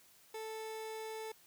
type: tone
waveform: 30% pulse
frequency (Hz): 440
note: A4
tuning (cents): 0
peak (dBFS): -39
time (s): 0.34-1.32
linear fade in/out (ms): 5
effects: white hiss -64 dBFS RMS until 1.46 s